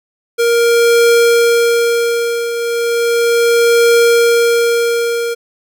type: tone with tremolo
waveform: square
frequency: 468.6 Hz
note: A#4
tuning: 9 cents sharp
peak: -7 dBFS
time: 0.38-5.35 s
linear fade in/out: 20 ms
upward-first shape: triangle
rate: 0.35 Hz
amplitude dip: 70%
effects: none

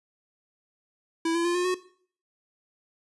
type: tone with pitch steps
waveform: square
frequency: 329.6 / 338.5 / 347.6 / 356.9 / 366.6 Hz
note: E4 / E4 / F4 / F4 / F#4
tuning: 0 / +46 / -8 / +38 / -16 cents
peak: -24 dBFS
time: 1.25-1.745 s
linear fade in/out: 5 ms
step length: 99 ms
effects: noise-tail reverb RT60 0.5 s tail -17 dB re dry + resampled to 24000 Hz

